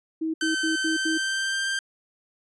sine tone bursts, 320 Hz, D#4, 49 cents sharp, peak -24 dBFS, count 5, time 0.21-1.18 s, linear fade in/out 10 ms, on 130 ms, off 80 ms
sawtooth tone with pitch glide, 1540 to 1578.7 Hz, G6 to G6, -31 to +12 cents, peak -21 dBFS, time 0.41-1.79 s, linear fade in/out 2 ms, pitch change +43 cents, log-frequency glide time 0.75-1.67 s
effects resampled to 22050 Hz

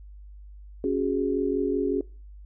sine chord, C# suspended fourth, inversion none, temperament equal, 277.2 / 370 / 415.3 Hz, C#4 / F#4 / G#4, 0 / 0 / 0 cents, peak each -27 dBFS, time 0.84-2.01 s, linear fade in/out 2 ms, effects noise-tail reverb RT60 0.4 s tail -24 dB re dry + added 50 Hz sine -42 dBFS peak until 2.45 s

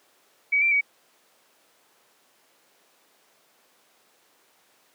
sine tone with pitch steps, 2269 / 2352 / 2262 Hz, C#7 / D7 / C#7, +40 / +2 / +34 cents, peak -18 dBFS, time 0.52-0.811 s, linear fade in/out 10 ms, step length 97 ms, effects pink hiss -61 dBFS RMS until 4.94 s + high-pass 400 Hz 12 dB/octave

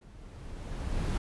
brown noise with level ramp, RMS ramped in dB -52 to -28 dBFS, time 0.01-1.18 s, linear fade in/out 10 ms, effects resampled to 24000 Hz

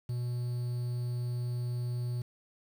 triangle tone with quantisation, 122 Hz, B2, 21 cents flat, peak -29 dBFS, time 0.09-2.22 s, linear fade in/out 5 ms, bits 9, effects none

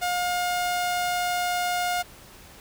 sawtooth tone, 713 Hz, F5, 36 cents sharp, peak -20 dBFS, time 0.01-2.03 s, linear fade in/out 20 ms, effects pink hiss -48 dBFS RMS until 2.6 s

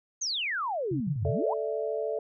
sine exponential two-way sweep, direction down then up, 6645 to 82.41 to 1076 Hz, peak -28 dBFS, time 0.21-1.54 s, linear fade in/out 10 ms, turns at 1.27 s
sine tone bursts, 135.9 Hz, C#3, 34 cents flat, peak -30 dBFS, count 3, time 0.91-1.318 s, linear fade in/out 5 ms, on 96 ms, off 60 ms
sine chord, A suspended fourth, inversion none, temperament just, 440 / 586.7 / 660 Hz, A4 / D5 / E5, 0 / -2 / +2 cents, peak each -31 / -33 / -34 dBFS, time 1.25-2.19 s, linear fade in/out 2 ms
effects none

